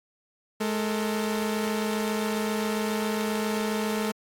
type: tone pair together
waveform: sawtooth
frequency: 212.1 / 451.6 Hz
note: G#3 / A4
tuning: +37 / +45 cents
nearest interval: octave + minor second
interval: 1308 cents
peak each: -23 / -27 dBFS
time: 0.6-4.12 s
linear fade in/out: 10 ms
effects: AAC 64 kbps